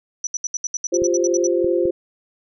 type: tone bursts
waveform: sine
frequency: 5920 Hz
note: F#8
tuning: in tune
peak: -21 dBFS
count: 13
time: 0.24-1.47 s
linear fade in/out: 2 ms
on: 30 ms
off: 70 ms
type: chord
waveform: sine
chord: F suspended second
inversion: none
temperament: equal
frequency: 349.2 / 392 / 523.3 Hz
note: F4 / G4 / C5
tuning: 0 / 0 / 0 cents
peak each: -18 / -23 / -21 dBFS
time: 0.92-1.91 s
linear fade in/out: 10 ms
type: clicks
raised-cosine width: 3 ms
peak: -19 dBFS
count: 3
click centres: 1.02 / 1.645 / 1.855 s
effects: none